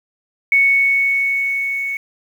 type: tone with level ramp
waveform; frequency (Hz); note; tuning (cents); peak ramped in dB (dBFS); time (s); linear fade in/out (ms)
sine; 2217; C#7; 0; -9 to -20; 0.52-1.97; 2
effects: 7-bit